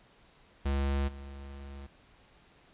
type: tone with level steps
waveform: square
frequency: 69.3 Hz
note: C#2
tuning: in tune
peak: -28 / -43 dBFS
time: 0.65-1.87 s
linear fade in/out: 10 ms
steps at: 1.07 s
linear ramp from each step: 20 ms
effects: pink hiss -61 dBFS RMS until 2.73 s + resampled to 8000 Hz

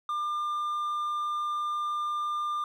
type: tone with hard clipping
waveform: sine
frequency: 1199 Hz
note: D6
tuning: 36 cents sharp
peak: -29 dBFS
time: 0.09-2.64 s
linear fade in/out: 2 ms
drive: 3 dB
effects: none

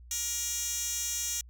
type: tone with high-pass filter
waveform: 10% pulse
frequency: 474.1 Hz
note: A#4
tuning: 29 cents sharp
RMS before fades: -33 dBFS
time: 0.11-1.41 s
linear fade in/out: 2 ms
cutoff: 5500 Hz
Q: 2.5
effects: added 60 Hz sine -48 dBFS peak until 1.49 s

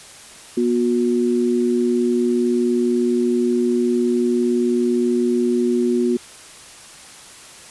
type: tone pair together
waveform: sine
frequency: 242.3 / 361.8 Hz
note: B3 / F#4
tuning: -33 / -39 cents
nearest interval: perfect fifth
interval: 694 cents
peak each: -18 dBFS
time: 0.57-6.17 s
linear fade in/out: 5 ms
effects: white hiss -41 dBFS RMS until 7.7 s + resampled to 24000 Hz

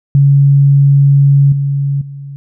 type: tone with level steps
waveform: sine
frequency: 140 Hz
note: C#3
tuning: 18 cents sharp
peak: -4 / -11 / -24 dBFS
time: 0.15-2.36 s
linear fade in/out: 0 ms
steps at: 1.52 / 2.01 s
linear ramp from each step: 5 ms
effects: none

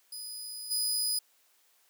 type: tone with level steps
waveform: 20% pulse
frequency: 4978 Hz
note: D#8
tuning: in tune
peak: -33 / -22 dBFS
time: 0.12-1.19 s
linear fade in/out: 5 ms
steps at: 0.7 s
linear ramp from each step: 20 ms
effects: white hiss -67 dBFS RMS until 1.89 s + high-pass 400 Hz 12 dB/octave

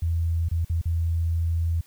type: tone with dropouts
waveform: sine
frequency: 83.2 Hz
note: E2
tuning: 17 cents sharp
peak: -21 dBFS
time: 0.02-1.81 s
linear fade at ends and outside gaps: 5 ms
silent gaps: 0.487-0.513 / 0.648-0.697 / 0.815-0.855 s
effects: white hiss -57 dBFS RMS until 1.86 s

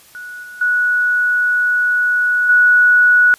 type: tone with level steps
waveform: sine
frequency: 1468 Hz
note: F#6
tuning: 14 cents flat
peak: -28 / -31 / -12 / -7 dBFS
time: 0.15-3.34 s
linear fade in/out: 0 ms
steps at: 0.43 / 0.61 / 2.49 s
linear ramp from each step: 5 ms
effects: white hiss -46 dBFS RMS until 3.38 s + resampled to 32000 Hz

